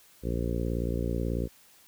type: harmonic tone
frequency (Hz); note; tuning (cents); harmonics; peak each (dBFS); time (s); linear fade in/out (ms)
58.27; A#1; 0; 1 / 2 / 3 / 4 / 5 / 6 / 7 / 8 / 9; -31 / -34 / -36 / -37 / -38 / -39 / -39 / -40 / -41; 0.22-1.49; 50
effects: white hiss -58 dBFS RMS until 1.87 s